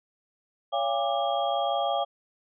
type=tone cluster; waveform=sine; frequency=561 / 687 / 808 / 1182 / 3262 Hz; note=C#5 / F5 / G#5 / D6 / G#7; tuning=+21 / -29 / -48 / +11 / -32 cents; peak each=-30 / -28 / -29 / -34 / -36 dBFS; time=0.72-2.05 s; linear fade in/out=20 ms; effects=none